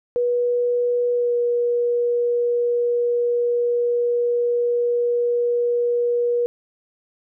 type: tone with pitch glide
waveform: sine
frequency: 485.5 to 479.9 Hz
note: B4 to B4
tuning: -30 to -50 cents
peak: -17 dBFS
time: 0.16-6.46 s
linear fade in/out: 0 ms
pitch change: -20 cents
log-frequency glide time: 1.13-1.35 s
effects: none